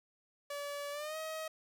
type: tone with pitch glide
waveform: sawtooth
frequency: 574 to 633.2 Hz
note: D5 to D#5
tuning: -40 to +30 cents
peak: -35 dBFS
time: 0.5-1.48 s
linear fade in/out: 5 ms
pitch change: +170 cents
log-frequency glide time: 0.91-1.17 s
effects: none